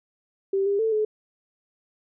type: tone with pitch steps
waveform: sine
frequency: 390 / 401.2 / 444.8 / 428.5 Hz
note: G4 / G4 / A4 / A4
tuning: -9 / +40 / +19 / -46 cents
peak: -20 dBFS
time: 0.53-1.05 s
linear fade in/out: 5 ms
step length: 130 ms
effects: none